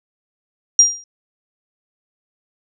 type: tone with exponential decay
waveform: sine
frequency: 5700 Hz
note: F8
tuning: 34 cents sharp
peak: -3 dBFS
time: 0.79-1.04 s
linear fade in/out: 2 ms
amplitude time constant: 54 ms
effects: none